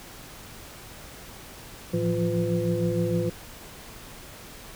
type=tone cluster; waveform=sine; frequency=110.3 / 169.6 / 176.1 / 349 / 503 Hz; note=A2 / E3 / F3 / F4 / B4; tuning=+5 / +50 / +15 / -1 / +32 cents; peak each=-29 dBFS; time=1.93-3.3 s; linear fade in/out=10 ms; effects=pink hiss -44 dBFS RMS until 4.75 s